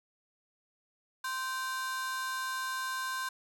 45% pulse ring-modulated tone, 1300 Hz, E6, 24 cents flat, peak -30 dBFS, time 1.24-3.29 s, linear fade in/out 5 ms, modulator 257 Hz, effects none

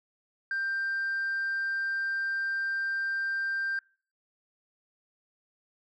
sine tone, 1575 Hz, G6, 8 cents sharp, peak -26 dBFS, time 0.51-3.79 s, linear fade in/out 2 ms, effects noise-tail reverb RT60 0.4 s tail -25 dB re dry + tanh soft clip ceiling -26 dBFS

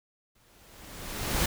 pink noise with exponential growth, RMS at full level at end -25 dBFS, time 0.35-1.46 s, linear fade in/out 5 ms, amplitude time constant 240 ms, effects none

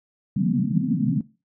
white band-pass noise, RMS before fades -22 dBFS, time 0.36-1.21 s, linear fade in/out 5 ms, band 130 to 260 Hz, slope 96 dB/octave, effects noise-tail reverb RT60 0.3 s tail -19 dB re dry

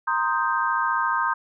sine chord, C minor seventh, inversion third, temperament equal, 932.3 / 1046.5 / 1244.5 / 1568 Hz, Bb5 / C6 / Eb6 / G6, 0 / 0 / 0 / 0 cents, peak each -26 dBFS, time 0.07-1.34 s, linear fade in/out 10 ms, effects none

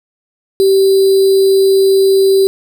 sine tone with sample-and-hold, 387.4 Hz, G4, 20 cents flat, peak -6 dBFS, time 0.6-2.47 s, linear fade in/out 0 ms, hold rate 4410 Hz, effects none

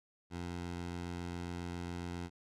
15% pulse tone, 87.31 Hz, F2, in tune, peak -33 dBFS, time 0.3-2.3 s, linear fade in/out 50 ms, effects low-pass 8000 Hz 12 dB/octave

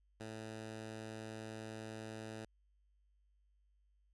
10% pulse tone, 110 Hz, A2, in tune, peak -37 dBFS, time 0.2-2.45 s, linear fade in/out 5 ms, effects added 50 Hz sine -70 dBFS peak until 4.13 s + resampled to 24000 Hz

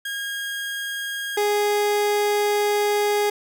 30% pulse tone pair in turn, 1629 / 413.9 Hz, G#6 / G#4, -34 / -6 cents, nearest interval 2 octaves, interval 2372 cents, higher first, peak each -24 / -16 dBFS, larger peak second, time 0.05-1.37 / 1.37-3.3 s, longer second, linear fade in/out 5 ms, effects none

